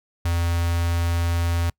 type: tone with notch filter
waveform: square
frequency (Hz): 85.1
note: F2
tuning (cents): -44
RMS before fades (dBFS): -22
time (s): 0.25-1.7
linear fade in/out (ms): 5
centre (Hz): 340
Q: 0.85
effects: noise-tail reverb RT60 0.1 s tail -26 dB re dry